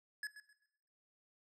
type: tone with echo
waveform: square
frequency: 1700 Hz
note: G#6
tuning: 40 cents sharp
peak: -39 dBFS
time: 0.23-0.27 s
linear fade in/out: 2 ms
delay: 130 ms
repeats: 3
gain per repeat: -12 dB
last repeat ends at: 0.66 s
effects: noise-tail reverb RT60 0.8 s tail -18 dB re dry + low-pass 10000 Hz 12 dB/octave